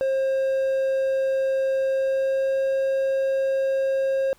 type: tone with pitch glide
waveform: triangle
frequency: 534 to 537.4 Hz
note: C5 to C5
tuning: +35 to +46 cents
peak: -18 dBFS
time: 0.01-4.33 s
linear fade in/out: 0 ms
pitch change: +11 cents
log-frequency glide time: 1.88-2.62 s
effects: pink hiss -58 dBFS RMS until 4.38 s